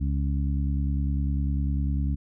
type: harmonic tone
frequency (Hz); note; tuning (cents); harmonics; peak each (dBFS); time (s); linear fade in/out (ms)
70; C#2; +18; 1 / 2 / 3 / 4; -24 / -30 / -34 / -36; 0-2.16; 20
effects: none